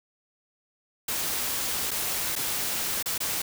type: noise with dropouts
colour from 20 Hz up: white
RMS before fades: -29 dBFS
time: 1.08-3.42 s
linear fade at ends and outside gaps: 5 ms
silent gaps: 1.908-1.913 / 2.355-2.361 / 3.027-3.058 / 3.18-3.203 s
effects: none